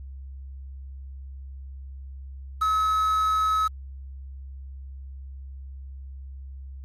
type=tone with quantisation; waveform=triangle; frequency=1284 Hz; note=E6; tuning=46 cents flat; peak=-18 dBFS; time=2.61-3.68 s; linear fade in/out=10 ms; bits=7; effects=added 67 Hz sine -36 dBFS peak until 6.84 s + MP3 64 kbps